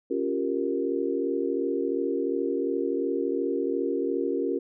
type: chord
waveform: sine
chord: G half-diminished seventh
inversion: second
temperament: equal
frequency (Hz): 277.2 / 349.2 / 392 / 466.2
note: Db4 / F4 / G4 / Bb4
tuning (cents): 0 / 0 / 0 / 0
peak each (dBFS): -30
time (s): 0.1-4.59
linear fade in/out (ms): 10
effects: none